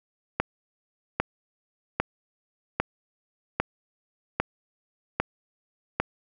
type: click train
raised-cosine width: 0.5 ms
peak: -7 dBFS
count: 8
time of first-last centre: 0.4-6 s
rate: 1.25 Hz
effects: none